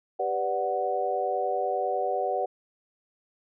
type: chord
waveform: sine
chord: G major seventh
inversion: none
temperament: equal with one note detuned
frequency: 392 / 493.9 / 583.9 / 740 Hz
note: G4 / B4 / D5 / F#5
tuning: 0 / 0 / -10 / 0 cents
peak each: -33 / -31 / -31 / -28 dBFS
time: 0.19-2.46 s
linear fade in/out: 10 ms
effects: none